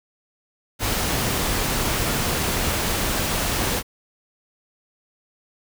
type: noise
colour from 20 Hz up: pink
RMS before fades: -23 dBFS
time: 0.79-3.83 s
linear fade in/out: 50 ms
effects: none